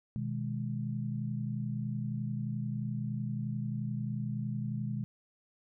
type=chord; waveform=sine; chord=G# minor; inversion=first; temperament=just; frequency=124.59 / 155.74 / 207.7 Hz; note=B2 / D#3 / G#3; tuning=+16 / +2 / 0 cents; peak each=-35 / -39 / -37 dBFS; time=0.16-5.04 s; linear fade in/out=0 ms; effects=none